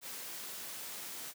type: noise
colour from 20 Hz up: white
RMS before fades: -44 dBFS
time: 0.01-1.34 s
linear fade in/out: 50 ms
effects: high-pass 150 Hz 12 dB/octave